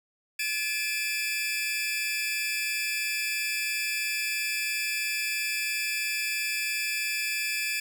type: tone cluster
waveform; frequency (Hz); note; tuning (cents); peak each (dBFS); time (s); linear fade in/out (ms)
sawtooth; 1719 / 2374 / 2590; A6 / D7 / E7; -41 / +18 / -31; -32 / -27 / -29; 0.39-7.8; 5
effects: 10-bit